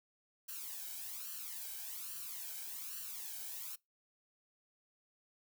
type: noise with flanger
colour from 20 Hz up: blue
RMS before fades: -45 dBFS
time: 0.48-3.76 s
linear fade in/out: 10 ms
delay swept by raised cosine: 0.68 to 1.31 ms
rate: 1.2 Hz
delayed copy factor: +0.8
effects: noise-tail reverb RT60 0.2 s tail -24 dB re dry